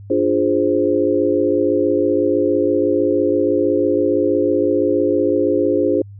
sine chord, D half-diminished seventh, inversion none, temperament equal, 293.7 / 349.2 / 415.3 / 523.3 Hz, D4 / F4 / Ab4 / C5, 0 / 0 / 0 / 0 cents, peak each -19 dBFS, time 0.1-6.02 s, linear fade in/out 5 ms, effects added 100 Hz sine -34 dBFS peak until 6.19 s

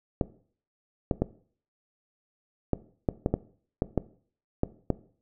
clicks, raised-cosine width 2 ms, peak -10 dBFS, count 11, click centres 0.212 / 1.112 / 1.22 / 2.733 / 3.088 / 3.261 / 3.34 / 3.821 / 3.977 / 4.634 / 4.903 s, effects noise-tail reverb RT60 0.5 s tail -18 dB re dry

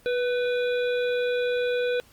harmonic tone with a mistuned harmonic, 490.6 Hz, B4, 12 cents flat, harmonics 1 / 3 / 5 / 7 / 8, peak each -23 / -33 / -37 / -40 / -41 dBFS, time 0.06-2 s, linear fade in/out 0 ms, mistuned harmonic 3, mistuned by +35 cents, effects pink hiss -56 dBFS RMS until 2.12 s + Opus 32 kbps

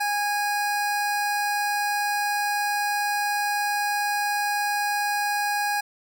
25% pulse tone, 823 Hz, G#5, 16 cents flat, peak -19 dBFS, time 0-5.81 s, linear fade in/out 10 ms, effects none

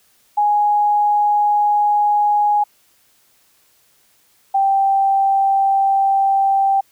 sine tone pair in turn, 830 / 783.4 Hz, G#5 / G5, -1 / -1 cents, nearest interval minor second, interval 100 cents, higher first, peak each -12 dBFS, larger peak neither, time 0.37-2.64 / 4.54-6.81 s, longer neither, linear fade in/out 10 ms, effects white hiss -57 dBFS RMS until 6.91 s

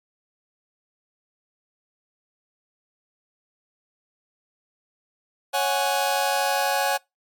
sawtooth chord, C# suspended fourth, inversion none, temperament just, 554.4 / 739.2 / 831.5 Hz, C#5 / F#5 / G#5, 0 / -2 / +2 cents, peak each -22 / -21 / -20 dBFS, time 5.53-6.98 s, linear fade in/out 20 ms, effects noise-tail reverb RT60 0.2 s tail -25 dB re dry + MP3 96 kbps

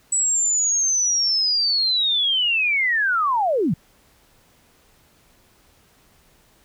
sine linear sweep, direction down, 7902 to 129.4 Hz, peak -17 dBFS, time 0.12-3.74 s, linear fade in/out 5 ms, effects pink hiss -57 dBFS RMS until 6.64 s

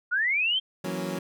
sine linear sweep, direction up, 1390 to 3199 Hz, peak -22 dBFS, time 0.11-0.6 s, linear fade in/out 20 ms
25% pulse chord, F# dominant seventh, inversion third, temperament equal, 164.81 / 185 / 233.1 / 277.2 Hz, E3 / F#3 / A#3 / C#4, 0 / 0 / 0 / 0 cents, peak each -32 / -29 / -35 / -33 dBFS, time 0.84-1.19 s, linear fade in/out 5 ms
effects none

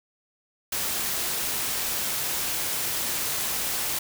white noise, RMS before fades -28 dBFS, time 0.72-3.99 s, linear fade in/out 5 ms, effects none

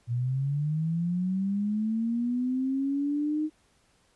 sine linear sweep, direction up, 116.54 to 311.1 Hz, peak -25 dBFS, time 0.07-3.5 s, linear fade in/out 50 ms, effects pink hiss -66 dBFS RMS until 4.15 s + resampled to 24000 Hz

